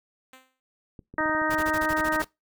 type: tone with exponential decay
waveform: 5% pulse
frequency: 260 Hz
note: C4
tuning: 11 cents flat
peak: -33 dBFS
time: 0.33-0.6 s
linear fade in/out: 1 ms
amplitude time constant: 57 ms
type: clicks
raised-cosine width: 3 ms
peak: -30 dBFS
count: 11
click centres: 0.992 / 1.14 / 1.206 / 1.258 / 1.296 / 1.35 / 1.417 / 1.497 / 1.543 / 1.593 / 1.91 s
type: harmonic tone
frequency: 311.1 Hz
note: D#4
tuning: in tune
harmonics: 1 / 2 / 3 / 4 / 5 / 6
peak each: -30 / -30 / -30 / -30 / -30 / -30 dBFS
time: 1.18-2.22 s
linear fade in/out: 2 ms
type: noise bursts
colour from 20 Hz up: pink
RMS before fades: -35 dBFS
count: 10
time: 1.5-2.247 s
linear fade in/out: 10 ms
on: 54 ms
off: 23 ms
effects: noise-tail reverb RT60 0.2 s tail -23 dB re dry